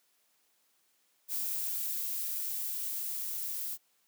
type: noise with level ramp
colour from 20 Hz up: violet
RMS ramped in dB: -34 to -37 dBFS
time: 1.28-3.78 s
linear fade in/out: 50 ms
effects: white hiss -72 dBFS RMS until 4.07 s + high-pass 200 Hz 12 dB/octave